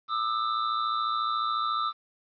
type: tone pair together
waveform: square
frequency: 1200 / 1314.1 Hz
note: D6 / E6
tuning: +37 / -6 cents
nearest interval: major second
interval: 157 cents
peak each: -29 / -30 dBFS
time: 0.08-1.93 s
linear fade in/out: 50 ms
effects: resampled to 11025 Hz + 10-bit